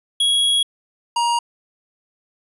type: tone pair in turn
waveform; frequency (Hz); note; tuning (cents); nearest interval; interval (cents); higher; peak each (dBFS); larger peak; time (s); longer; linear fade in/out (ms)
square; 3322 / 944.9; G#7 / A#5; 0 / +23; octave + minor seventh; 2177; first; -15 / -17; first; 0.2-0.63 / 1.16-1.39; first; 5
effects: resampled to 24000 Hz